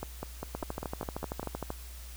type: two click trains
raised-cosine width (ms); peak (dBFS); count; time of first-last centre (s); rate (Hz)
1; -20 / -21; 16 / 8; 0.55-1.704 / 0.03-1.43; 13 / 5
effects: added 60 Hz sine -43 dBFS peak until 2.16 s + white hiss -51 dBFS RMS until 2.16 s